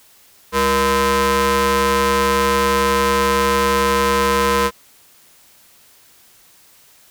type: ring-modulated tone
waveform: sawtooth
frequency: 273 Hz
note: C#4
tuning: 26 cents flat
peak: -7 dBFS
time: 0.52-4.71 s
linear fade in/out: 50 ms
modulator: 748 Hz
effects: white hiss -50 dBFS RMS until 7.1 s